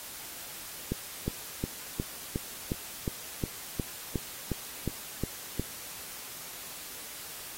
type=click train; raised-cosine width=3 ms; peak=-16 dBFS; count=14; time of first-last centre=0.92-5.596 s; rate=2.78 Hz; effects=white hiss -43 dBFS RMS until 7.57 s + AAC 48 kbps